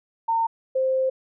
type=tone pair in turn; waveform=sine; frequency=911 / 523.9 Hz; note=A#5 / C5; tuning=-40 / +2 cents; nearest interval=minor seventh; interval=958 cents; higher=first; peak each=-19 dBFS; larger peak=neither; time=0.28-0.47 / 0.75-1.1 s; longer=second; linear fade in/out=10 ms; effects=none